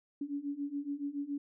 sine beating tone pair, 281 / 288.1 Hz, C#4 / D4, +24 / -33 cents, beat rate 7.1 Hz, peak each -39 / -37 dBFS, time 0.21-1.38 s, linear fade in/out 5 ms, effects none

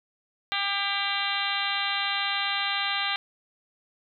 harmonic tone with a mistuned harmonic, 399.2 Hz, G4, 32 cents sharp, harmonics 2 / 3 / 4 / 5 / 6 / 7 / 8 / 9 / 10, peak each -34 / -34 / -34 / -34 / -34 / -34 / -34 / -34 / -34 dBFS, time 0.52-3.16 s, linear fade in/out 0 ms, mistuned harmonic 6, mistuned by -43 cents, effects none

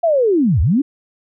sine linear two-way sweep, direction down then up, 698.5 to 65 to 302.2 Hz, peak -11 dBFS, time 0.03-0.82 s, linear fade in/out 10 ms, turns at 0.61 s, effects none

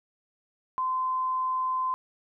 sine tone, 1031 Hz, C6, 26 cents flat, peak -25 dBFS, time 0.78-1.94 s, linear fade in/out 0 ms, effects none

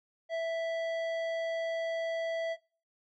sine tone with tanh clipping, 659.3 Hz, E5, in tune, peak -32 dBFS, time 0.29-2.57 s, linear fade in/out 50 ms, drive 12 dB, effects noise-tail reverb RT60 0.4 s tail -24 dB re dry

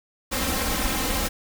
pink noise with comb filter, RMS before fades -25 dBFS, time 0.31-1.29 s, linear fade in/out 20 ms, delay 3.8 ms, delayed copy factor +0.85, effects none

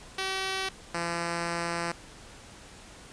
5% pulse tone pair in turn, 382.1 / 170.21 Hz, G4 / F3, -44 / -44 cents, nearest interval octave + major second, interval 1400 cents, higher first, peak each -18 dBFS, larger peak neither, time 0.18-0.69 / 0.94-1.92 s, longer second, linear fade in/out 5 ms, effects pink hiss -49 dBFS RMS until 3.12 s + resampled to 22050 Hz

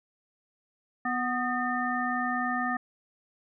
harmonic tone with a mistuned harmonic, 247.2 Hz, B3, 2 cents sharp, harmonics 1 / 3 / 5 / 7, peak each -32 / -32 / -32 / -32 dBFS, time 1.05-2.77 s, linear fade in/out 5 ms, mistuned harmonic 7, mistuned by +74 cents, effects none

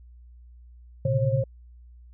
sine tone cluster, 115.1 / 132.3 / 142 / 537 Hz, A#2 / C3 / C#3 / C5, -22 / +20 / +42 / +45 cents, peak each -25 / -25 / -31 / -26 dBFS, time 1.05-1.44 s, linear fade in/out 5 ms, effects added 60 Hz sine -46 dBFS peak until 2.13 s

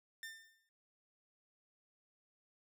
sawtooth tone with exponential decay, 1798 Hz, A6, 37 cents sharp, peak -40 dBFS, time 0.23-0.69 s, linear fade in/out 1 ms, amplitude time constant 100 ms, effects noise-tail reverb RT60 0.1 s tail -19 dB re dry

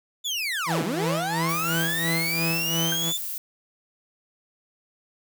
30% pulse linear two-way sweep, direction down then up, 3565 to 138.59 to 3565 Hz, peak -23 dBFS, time 0.24-3.18 s, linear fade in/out 20 ms, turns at 0.83 s
sawtooth tone with tremolo, 164.81 Hz, E3, in tune, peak -20 dBFS, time 0.66-3.13 s, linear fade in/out 50 ms, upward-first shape sine, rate 2.9 Hz, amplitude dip 65%
violet noise, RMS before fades -32 dBFS, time 1.49-3.38 s, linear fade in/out 2 ms
sine tone with exponential decay, 1568 Hz, G6, in tune, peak -24 dBFS, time 2.92-3.02 s, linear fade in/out 2 ms, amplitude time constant 20 ms
effects none

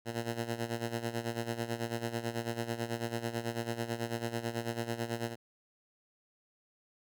10% pulse tone with tremolo, 116.54 Hz, A#2, in tune, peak -23 dBFS, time 0.05-5.36 s, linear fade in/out 50 ms, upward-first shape sine, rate 9.1 Hz, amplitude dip 75%, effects none

